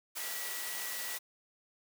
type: tone in noise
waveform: sine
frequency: 1940 Hz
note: B6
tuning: 31 cents flat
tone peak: -45 dBFS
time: 0.19-1.18 s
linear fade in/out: 20 ms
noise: white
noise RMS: -39 dBFS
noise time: 0.15-1.19 s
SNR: -9 dB
effects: high-pass 400 Hz 12 dB/octave